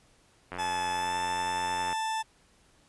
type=click train; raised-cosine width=0.5 ms; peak=-22 dBFS; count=127; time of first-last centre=0.52-1.928 s; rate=89.5 Hz
type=tone with pitch glide; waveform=40% pulse; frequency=865 to 882.7 Hz; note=A5 to A5; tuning=-30 to +5 cents; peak=-28 dBFS; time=0.58-2.23 s; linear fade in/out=20 ms; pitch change=+35 cents; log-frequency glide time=0.91-1.15 s
effects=pink hiss -63 dBFS RMS until 2.88 s + resampled to 24000 Hz